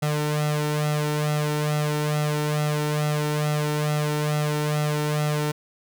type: tone with flanger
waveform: sawtooth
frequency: 150 Hz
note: D3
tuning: 37 cents sharp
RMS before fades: -24 dBFS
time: 0.02-5.52 s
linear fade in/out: 10 ms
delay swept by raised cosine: 1.5 to 2.21 ms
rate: 2.3 Hz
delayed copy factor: +0.75
effects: none